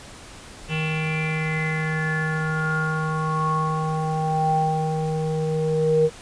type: tone with low-pass filter sweep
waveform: square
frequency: 157.2 Hz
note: D#3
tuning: 18 cents sharp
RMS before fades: -23 dBFS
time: 0.68-6.1 s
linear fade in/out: 50 ms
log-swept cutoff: 2800 to 470 Hz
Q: 9.6
effects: pink hiss -42 dBFS RMS until 6.21 s + resampled to 22050 Hz